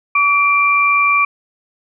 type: tone pair together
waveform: sine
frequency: 1147 / 2363 Hz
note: D6 / D7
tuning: -41 / +10 cents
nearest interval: octave + minor second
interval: 1251 cents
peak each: -13 dBFS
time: 0.15-1.25 s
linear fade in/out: 5 ms
effects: none